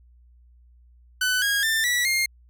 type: tone with pitch steps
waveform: sawtooth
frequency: 1502 / 1637.9 / 1786.2 / 1947.9 / 2124 Hz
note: F#6 / G#6 / A6 / B6 / C7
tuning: +26 / -24 / +26 / -24 / +25 cents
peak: -17 dBFS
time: 1.21-2.26 s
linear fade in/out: 5 ms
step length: 210 ms
effects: added 60 Hz sine -51 dBFS peak until 2.49 s